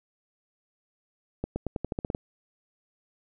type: accelerating click train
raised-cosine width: 2 ms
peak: -16 dBFS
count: 10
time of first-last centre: 1.44-2.149 s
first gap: 120 ms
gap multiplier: 0.89
effects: none